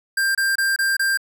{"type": "tone bursts", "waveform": "square", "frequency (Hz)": 1588, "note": "G6", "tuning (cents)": 22, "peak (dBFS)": -18, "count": 5, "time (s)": [0.17, 1.174], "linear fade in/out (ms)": 5, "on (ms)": 180, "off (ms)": 26, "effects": []}